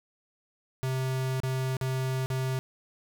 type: tone with dropouts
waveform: square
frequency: 130.81 Hz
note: C3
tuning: in tune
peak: -28 dBFS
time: 0.83-2.59 s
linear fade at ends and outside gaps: 0 ms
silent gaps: 1.402-1.434 / 1.768-1.812 / 2.26-2.302 s
effects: none